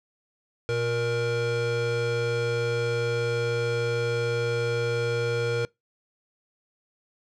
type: tone pair together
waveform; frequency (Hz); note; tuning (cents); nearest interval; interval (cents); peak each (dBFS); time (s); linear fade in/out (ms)
square; 119.6 / 471.5; A#2 / A#4; +45 / +20; 2 octaves; 2375; -30 / -26; 0.69-5.65; 0
effects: noise-tail reverb RT60 0.2 s tail -25 dB re dry + low-pass 5000 Hz 12 dB/octave